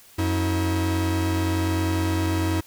45% pulse tone pair together, 90.75 / 321.9 Hz, F#2 / E4, -33 / -41 cents, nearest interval octave + minor seventh, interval 2192 cents, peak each -23 / -25 dBFS, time 0.18-2.61 s, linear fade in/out 10 ms, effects white hiss -51 dBFS RMS until 2.66 s

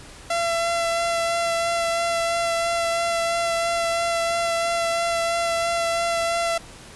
sawtooth tone with vibrato, 676 Hz, E5, 43 cents sharp, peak -17 dBFS, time 0.3-6.58 s, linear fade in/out 5 ms, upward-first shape sine, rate 3 Hz, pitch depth 13 cents each way, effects pink hiss -43 dBFS RMS until 6.95 s + resampled to 24000 Hz

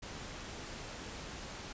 pink noise, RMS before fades -45 dBFS, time 0.02-1.73 s, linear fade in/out 10 ms, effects resampled to 16000 Hz

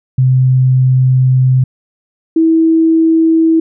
sine tone pair in turn, 129.2 / 324.6 Hz, C3 / E4, -21 / -27 cents, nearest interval octave + major third, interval 1594 cents, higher second, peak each -6 dBFS, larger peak neither, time 0.18-1.64 / 2.36-3.6 s, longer first, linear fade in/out 5 ms, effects none

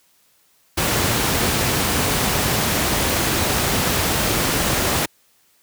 pink noise, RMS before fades -19 dBFS, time 0.77-5.06 s, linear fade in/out 10 ms, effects white hiss -59 dBFS RMS until 5.62 s + high-pass 60 Hz 12 dB/octave

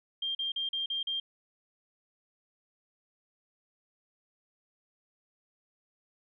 sine tone bursts, 3191 Hz, G7, 30 cents sharp, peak -30 dBFS, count 6, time 0.22-1.2 s, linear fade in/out 5 ms, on 130 ms, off 40 ms, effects none

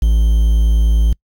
triangle tone with quantisation, 55 Hz, A1, in tune, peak -7 dBFS, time 0.02-1.13 s, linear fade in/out 5 ms, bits 6, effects noise-tail reverb RT60 0.1 s tail -26 dB re dry

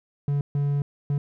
triangle tone bursts at uneven times, 142.8 Hz, D3, 48 cents flat, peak -19 dBFS, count 3, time 0.28-0.41 / 0.55-0.82 / 1.1-1.18 s, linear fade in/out 2 ms, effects none

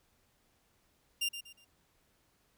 sawtooth tone with echo, 2794 Hz, F7, in tune, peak -27 dBFS, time 1.21-1.29 s, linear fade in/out 10 ms, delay 120 ms, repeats 3, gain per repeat -10 dB, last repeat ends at 1.65 s, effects pink hiss -72 dBFS RMS until 2.57 s

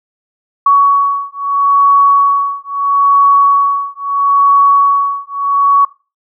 sine beating tone pair, 1122 / 1122.76 Hz, C#6 / C#6, +21 / +22 cents, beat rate 0.76 Hz, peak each -10 dBFS, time 0.66-5.85 s, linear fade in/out 5 ms, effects noise-tail reverb RT60 0.3 s tail -18 dB re dry

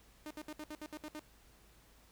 sawtooth tone bursts, 304.5 Hz, D#4, 37 cents flat, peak -39 dBFS, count 9, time 0.26-1.193 s, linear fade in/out 0 ms, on 45 ms, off 66 ms, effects added 53 Hz sine -65 dBFS peak until 2.11 s + pink hiss -65 dBFS RMS until 2.11 s

